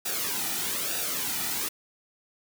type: noise with flanger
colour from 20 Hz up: white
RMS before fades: -30 dBFS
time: 0.05-1.69 s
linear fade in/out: 10 ms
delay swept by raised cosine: 0.94 to 1.88 ms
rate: 1.1 Hz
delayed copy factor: -0.65
effects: none